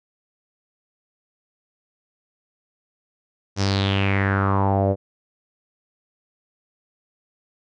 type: tone with low-pass filter sweep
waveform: sawtooth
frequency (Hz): 98.1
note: G2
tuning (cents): +2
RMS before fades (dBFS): -20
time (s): 3.56-4.96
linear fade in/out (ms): 50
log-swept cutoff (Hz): 5900 to 530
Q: 5
effects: none